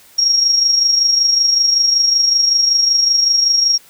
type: tone with amplitude modulation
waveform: sine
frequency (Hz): 5588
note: F8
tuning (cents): 0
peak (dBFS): -8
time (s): 0.18-3.78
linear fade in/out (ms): 10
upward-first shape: sine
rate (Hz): 25.3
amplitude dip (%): 50
effects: white hiss -46 dBFS RMS until 3.89 s